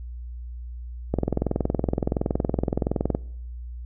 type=click train; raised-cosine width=2 ms; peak=-9 dBFS; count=44; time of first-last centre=1.14-3.149 s; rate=21.4 Hz; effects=noise-tail reverb RT60 0.7 s tail -23 dB re dry + added 60 Hz sine -33 dBFS peak until 3.85 s